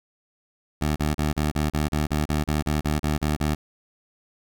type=tone bursts; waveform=15% pulse; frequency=75.5 Hz; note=D2; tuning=48 cents sharp; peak=-15 dBFS; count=15; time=0.81-3.55 s; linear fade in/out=10 ms; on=150 ms; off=35 ms; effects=none